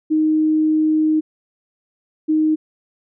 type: tone pair in turn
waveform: sine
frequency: 311.1 / 311.1 Hz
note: D#4 / D#4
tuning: 0 / 0 cents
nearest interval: unison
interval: 0 cents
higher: neither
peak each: -13 dBFS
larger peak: neither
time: 0.1-1.21 / 2.28-2.56 s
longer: first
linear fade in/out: 20 ms
effects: none